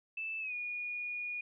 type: tone with pitch glide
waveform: sine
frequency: 2637 to 2446 Hz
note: E7 to D#7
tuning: 0 to -30 cents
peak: -36 dBFS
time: 0.17-1.41 s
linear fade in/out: 5 ms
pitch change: -130 cents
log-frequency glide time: 0.4-0.54 s
effects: none